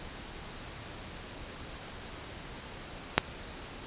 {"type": "click", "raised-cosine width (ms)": 0.3, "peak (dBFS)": -3, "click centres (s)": 3.18, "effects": ["pink hiss -44 dBFS RMS until 3.86 s", "resampled to 8000 Hz"]}